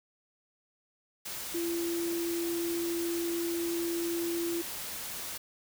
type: tone in noise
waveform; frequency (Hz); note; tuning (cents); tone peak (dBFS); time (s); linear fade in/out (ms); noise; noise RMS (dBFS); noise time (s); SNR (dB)
sine; 339.8; F4; -47; -30; 1.54-4.62; 10; white; -39; 1.25-5.38; +6
effects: none